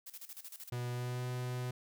blue noise with tremolo, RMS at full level -47 dBFS, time 0.06-0.7 s, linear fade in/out 10 ms, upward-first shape square, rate 13 Hz, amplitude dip 80%
45% pulse tone with pitch glide, 122.4 to 124.97 Hz, B2 to B2, -15 to +21 cents, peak -36 dBFS, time 0.72-1.71 s, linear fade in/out 5 ms, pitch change +36 cents, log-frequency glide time 0.88-1.25 s
effects none

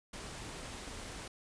pink noise, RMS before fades -45 dBFS, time 0.13-1.28 s, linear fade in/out 5 ms, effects resampled to 22050 Hz

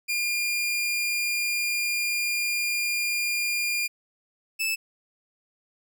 sawtooth tone pair in turn, 2409 / 2626 Hz, D7 / E7, +43 / -7 cents, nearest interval minor second, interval 150 cents, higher second, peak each -21 dBFS, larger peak neither, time 0.08-3.88 / 4.59-4.76 s, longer first, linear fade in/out 20 ms, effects none

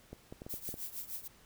clicks, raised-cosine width 2 ms, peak -31 dBFS, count 7, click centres 0.13 / 0.325 / 0.419 / 0.465 / 0.54 / 0.69 / 0.741 s
violet noise with tremolo, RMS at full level -39 dBFS, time 0.49-1.28 s, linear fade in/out 10 ms, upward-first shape triangle, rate 6.5 Hz, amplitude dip 90%
effects pink hiss -62 dBFS RMS until 1.45 s

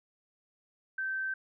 sine tone, 1551 Hz, G6, 19 cents flat, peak -31 dBFS, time 0.98-1.34 s, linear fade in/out 5 ms, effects none

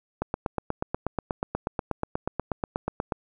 click train, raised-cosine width 1 ms, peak -12 dBFS, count 25, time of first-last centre 0.22-3.122 s, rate 8.27 Hz, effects none

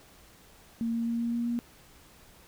sine tone with pitch steps, 230 / 231.5 / 232.9 / 234.4 / 235.9 / 237.4 Hz, A#3 / A#3 / A#3 / A#3 / A#3 / A#3, -23 / -12 / -1 / +10 / +21 / +32 cents, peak -27 dBFS, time 0.81-1.59 s, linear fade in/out 0 ms, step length 130 ms, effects pink hiss -56 dBFS RMS until 2.47 s

